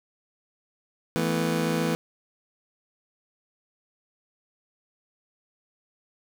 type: chord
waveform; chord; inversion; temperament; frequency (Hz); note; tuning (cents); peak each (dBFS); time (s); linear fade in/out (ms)
25% pulse; E suspended fourth; none; just; 164.81 / 219.8 / 247.2; E3 / A3 / B3; 0 / -2 / +2; -23 / -26 / -26; 1.16-1.95; 0
effects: none